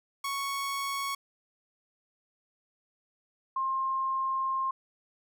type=tone pair in turn; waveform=sawtooth / sine; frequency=1108.7 / 1061.9 Hz; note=C#6 / C6; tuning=0 / +25 cents; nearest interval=minor second; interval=75 cents; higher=first; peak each=-27 dBFS; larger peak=neither; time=0.24-1.15 / 3.56-4.71 s; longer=second; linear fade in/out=5 ms; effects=none